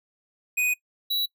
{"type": "tone pair in turn", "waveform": "square", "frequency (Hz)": [2489, 3923], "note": ["D#7", "B7"], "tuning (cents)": [0, -12], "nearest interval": "minor sixth", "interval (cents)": 788, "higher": "second", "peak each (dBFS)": [-22, -24], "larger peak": "first", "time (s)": [[0.57, 0.74], [1.1, 1.26]], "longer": "first", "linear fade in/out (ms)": 10, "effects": ["noise-tail reverb RT60 0.1 s tail -21 dB re dry"]}